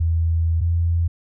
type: tone pair in turn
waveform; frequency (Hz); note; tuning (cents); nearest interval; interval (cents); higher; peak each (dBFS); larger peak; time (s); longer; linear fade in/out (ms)
sine; 82.5 / 84.48; E2 / E2; +2 / +43; unison; 41; second; -16; neither; 0-0.61 / 0.61-1.08; first; 10
effects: none